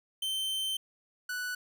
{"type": "tone pair in turn", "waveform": "45% pulse", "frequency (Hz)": [3100, 1482.1], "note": ["G7", "F#6"], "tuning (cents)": [-20, 2], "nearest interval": "octave + minor second", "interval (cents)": 1278, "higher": "first", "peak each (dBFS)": [-30, -33], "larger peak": "first", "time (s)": [[0.22, 0.77], [1.29, 1.55]], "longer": "first", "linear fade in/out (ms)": 5, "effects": []}